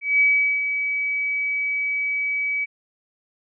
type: tone with ADSR envelope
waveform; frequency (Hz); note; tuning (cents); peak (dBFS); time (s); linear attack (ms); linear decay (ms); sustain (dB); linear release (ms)
sine; 2280; C#7; +48; -13; 0.01-2.66; 190; 410; -8; 26
effects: none